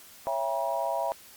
sine chord, C# diminished seventh, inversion none, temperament just, 554.4 / 665.2 / 798.3 / 957.9 Hz, C#5 / E5 / G5 / Bb5, 0 / +16 / +31 / +47 cents, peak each -34 / -30 / -34 / -32 dBFS, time 0.27-1.12 s, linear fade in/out 0 ms, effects white hiss -51 dBFS RMS until 1.36 s + Opus 48 kbps

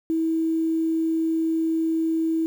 sine tone, 324 Hz, E4, 30 cents flat, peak -20 dBFS, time 0.1-2.46 s, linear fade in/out 0 ms, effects 8-bit

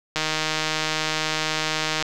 click train, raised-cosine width 0.2 ms, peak -6 dBFS, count 292, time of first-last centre 0.16-2.025 s, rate 156 Hz, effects none

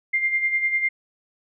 sine tone with tremolo, 2100 Hz, C7, 6 cents sharp, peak -17 dBFS, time 0.13-0.89 s, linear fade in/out 10 ms, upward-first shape sine, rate 10 Hz, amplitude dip 60%, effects none

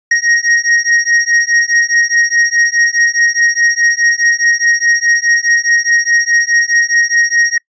square beating tone pair, 1874 / 1878.8 Hz, A#6 / A#6, +9 / +13 cents, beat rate 4.8 Hz, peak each -13 / -13 dBFS, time 0.11-7.58 s, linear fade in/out 5 ms, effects noise-tail reverb RT60 0.1 s tail -26 dB re dry + resampled to 16000 Hz

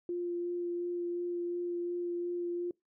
sine tone with vibrato, 349.2 Hz, F4, in tune, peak -32 dBFS, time 0.09-2.71 s, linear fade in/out 2 ms, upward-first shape sine, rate 2.8 Hz, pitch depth 10 cents each way, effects noise-tail reverb RT60 0.2 s tail -26 dB re dry

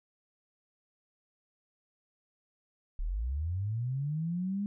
sine linear sweep, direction up, 33.22 to 206.9 Hz, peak -30 dBFS, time 2.99-4.66 s, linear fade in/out 0 ms, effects none

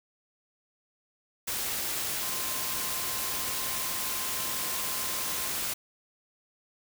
sine tone in noise, 1048 Hz, C6, 2 cents sharp, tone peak -43 dBFS, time 2.22-5.49 s, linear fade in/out 10 ms, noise white, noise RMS -32 dBFS, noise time 1.47-5.74 s, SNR -14 dB, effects none

